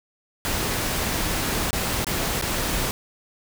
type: noise with dropouts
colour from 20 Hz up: pink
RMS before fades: -25 dBFS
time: 0.45-2.91 s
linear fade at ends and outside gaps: 0 ms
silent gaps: 1.707-1.73 / 2.045-2.068 / 2.413-2.423 s
effects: none